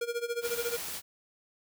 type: tone with tremolo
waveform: square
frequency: 473 Hz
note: A#4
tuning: 25 cents sharp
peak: -29 dBFS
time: 0.01-0.77 s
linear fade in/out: 5 ms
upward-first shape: sine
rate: 14 Hz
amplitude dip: 85%
type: noise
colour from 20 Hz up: white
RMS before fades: -38 dBFS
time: 0.41-1.02 s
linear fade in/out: 50 ms
effects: none